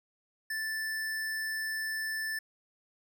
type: tone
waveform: square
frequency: 1760 Hz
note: A6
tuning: in tune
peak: -33 dBFS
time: 0.5-2.39 s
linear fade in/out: 5 ms
effects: none